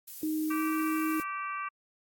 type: noise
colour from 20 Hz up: violet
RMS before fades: -42 dBFS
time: 0.07-1.23 s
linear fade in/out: 10 ms
type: tone with pitch glide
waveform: sine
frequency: 311.1 to 314.4 Hz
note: D#4 to D#4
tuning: 0 to +18 cents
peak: -28 dBFS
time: 0.23-1.2 s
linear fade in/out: 2 ms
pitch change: +18 cents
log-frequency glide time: 0.53-0.62 s
type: harmonic tone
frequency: 387.8 Hz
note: G4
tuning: 19 cents flat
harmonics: 3 / 4 / 5 / 6 / 7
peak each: -34 / -42 / -47 / -43 / -45 dBFS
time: 0.5-1.69 s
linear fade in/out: 10 ms
effects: AAC 64 kbps